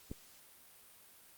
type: click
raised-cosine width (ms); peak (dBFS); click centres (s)
3; -28; 0.115
effects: white hiss -60 dBFS RMS until 1.37 s + Opus 48 kbps